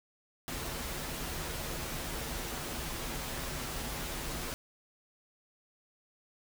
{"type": "noise with comb filter", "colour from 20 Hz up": "pink", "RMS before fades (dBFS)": -38, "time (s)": [0.48, 4.54], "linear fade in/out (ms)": 0, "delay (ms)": 10, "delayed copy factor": -0.5, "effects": []}